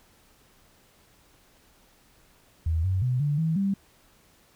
sine tone with pitch steps, 80.9 / 93.9 / 126 / 145.9 / 161.2 / 196.6 Hz, E2 / F#2 / B2 / D3 / E3 / G3, -32 / +26 / +35 / -11 / -38 / +5 cents, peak -22 dBFS, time 2.66-3.74 s, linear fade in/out 5 ms, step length 180 ms, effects pink hiss -60 dBFS RMS until 4.55 s

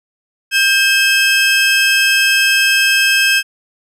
30% pulse tone pair together, 1590 / 2590 Hz, G6 / E7, +24 / -31 cents, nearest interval minor sixth, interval 845 cents, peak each -10 dBFS, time 0.51-3.43 s, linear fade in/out 50 ms, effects low-pass 12000 Hz 12 dB/octave

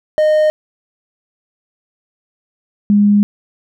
triangle / sine tone pair in turn, 615 / 205.2 Hz, D#5 / G#3, -20 / -21 cents, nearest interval octave + perfect fifth, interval 1901 cents, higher first, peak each -7 dBFS, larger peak neither, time 0.18-0.5 / 2.9-3.23 s, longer second, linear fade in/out 0 ms, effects none

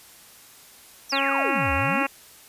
sine exponential two-way sweep, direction down then up, 6272 to 68.3 to 336 Hz, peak -27 dBFS, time 1.09-2.04 s, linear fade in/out 20 ms, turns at 1.73 s
harmonic tone, 274.6 Hz, C#4, 16 cents flat, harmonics 1 / 2 / 3 / 4 / 5 / 6 / 7 / 8 / 9 / 10, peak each -31 / -30 / -29 / -29 / -30 / -33 / -32 / -34 / -30 / -30 dBFS, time 1.12-2.07 s, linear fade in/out 10 ms
effects white hiss -49 dBFS RMS until 2.48 s + resampled to 32000 Hz

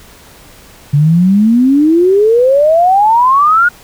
sine exponential sweep, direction up, 140 to 1462 Hz, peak -5 dBFS, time 0.93-3.69 s, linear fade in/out 10 ms, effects pink hiss -39 dBFS RMS until 3.83 s

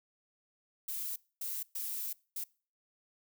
violet noise bursts at uneven times, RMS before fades -38 dBFS, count 4, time 0.88-1.16 / 1.41-1.63 / 1.75-2.13 / 2.36-2.44 s, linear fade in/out 5 ms, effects noise-tail reverb RT60 0.4 s tail -24 dB re dry

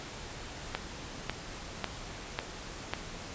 click train, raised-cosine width 0.3 ms, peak -14 dBFS, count 5, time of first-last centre 0.75-2.936 s, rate 1.83 Hz, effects pink hiss -43 dBFS RMS until 3.34 s + resampled to 16000 Hz

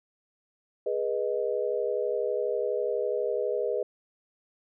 sine chord, G# minor, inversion none, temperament equal with one note detuned, 415.3 / 487.4 / 622.3 Hz, G#4 / B4 / D#5, 0 / -23 / 0 cents, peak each -30 / -29 / -32 dBFS, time 0.86-3.83 s, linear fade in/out 5 ms, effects none

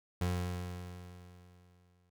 30% pulse tone with exponential decay, 89.4 Hz, F2, 41 cents sharp, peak -27 dBFS, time 0.21-2.1 s, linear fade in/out 5 ms, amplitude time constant 410 ms, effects none

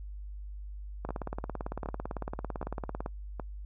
two click trains, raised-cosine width 1 ms, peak -21 / -22 dBFS, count 37 / 4, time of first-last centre 1.05-3.061 / 1.09-3.398 s, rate 17.9 / 1.3 Hz, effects noise-tail reverb RT60 0.1 s tail -25 dB re dry + added 50 Hz sine -39 dBFS peak until 3.65 s

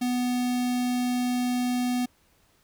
square tone with notch filter, 247.5 Hz, B3, 4 cents sharp, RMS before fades -26 dBFS, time 0.01-2.06 s, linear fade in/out 10 ms, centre 1400 Hz, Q 1.5, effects pink hiss -64 dBFS RMS until 2.63 s

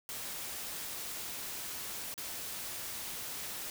white noise with dropouts, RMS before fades -41 dBFS, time 0.09-3.7 s, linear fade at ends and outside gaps 1 ms, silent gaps 2.141-2.178 s, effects none

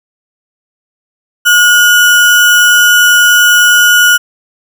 sine tone with sample-and-hold, 1441 Hz, F#6, 46 cents flat, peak -3 dBFS, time 1.45-4.18 s, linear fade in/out 20 ms, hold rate 4410 Hz, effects none

